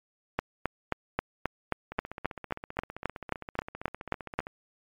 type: two click trains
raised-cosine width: 0.5 ms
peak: -11 / -23 dBFS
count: 16 / 40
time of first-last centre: 0.39-4.39 / 1.92-4.469 s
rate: 3.75 / 15.3 Hz
effects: MP3 96 kbps